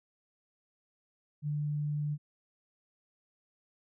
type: tone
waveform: sine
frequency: 148.1 Hz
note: D3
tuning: 15 cents sharp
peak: -30 dBFS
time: 1.42-2.18 s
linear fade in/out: 50 ms
effects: none

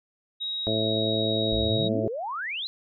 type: tone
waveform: sine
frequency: 3802 Hz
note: A#7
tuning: 33 cents sharp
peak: -28 dBFS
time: 0.4-1.89 s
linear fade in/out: 20 ms
type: harmonic tone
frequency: 109.7 Hz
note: A2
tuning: 5 cents flat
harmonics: 1 / 2 / 3 / 4 / 5 / 6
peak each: -31 / -31 / -31 / -31 / -31 / -31 dBFS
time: 0.67-2.08 s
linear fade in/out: 0 ms
type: exponential sweep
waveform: sine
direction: up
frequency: 47.08 to 4167 Hz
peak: -29 dBFS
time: 1.52-2.67 s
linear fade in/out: 0 ms
effects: none

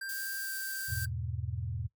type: tone with pitch glide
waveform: square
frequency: 1581 to 1566.5 Hz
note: G6 to G6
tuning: +14 to -2 cents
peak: -38 dBFS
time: 0.01-1.06 s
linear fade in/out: 5 ms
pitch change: -16 cents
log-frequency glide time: 0.42-0.49 s
type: high-pass noise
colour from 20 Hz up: pink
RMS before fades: -41 dBFS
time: 0.09-1.05 s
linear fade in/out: 0 ms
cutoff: 9800 Hz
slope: 12 dB/octave
type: chord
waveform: sine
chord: E major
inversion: none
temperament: equal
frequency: 82.41 / 103.83 / 123.47 Hz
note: E2 / G#2 / B2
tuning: 0 / 0 / 0 cents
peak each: -38 dBFS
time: 0.88-1.88 s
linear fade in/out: 20 ms
effects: noise-tail reverb RT60 0.1 s tail -18 dB re dry

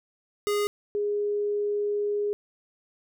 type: tone pair in turn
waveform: square / sine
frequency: 412.6 / 412.6 Hz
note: G#4 / G#4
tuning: -11 / -11 cents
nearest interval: unison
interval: 0 cents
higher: neither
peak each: -24 dBFS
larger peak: neither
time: 0.47-0.67 / 0.95-2.33 s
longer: second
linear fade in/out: 0 ms
effects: none

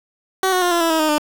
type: tone with pitch steps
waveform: 15% pulse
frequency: 378.9 / 366.4 / 354.3 / 342.7 / 331.4 / 320.5 / 309.9 / 299.7 Hz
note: F#4 / F#4 / F4 / F4 / E4 / E4 / D#4 / D4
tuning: +41 / -17 / +25 / -33 / +9 / -49 / -7 / +35 cents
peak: -9 dBFS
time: 0.43-1.182 s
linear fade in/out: 2 ms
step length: 94 ms
effects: 7-bit

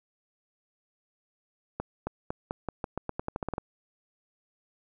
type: accelerating click train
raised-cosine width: 1 ms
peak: -17 dBFS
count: 15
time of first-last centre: 1.8-3.581 s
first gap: 270 ms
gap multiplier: 0.87
effects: none

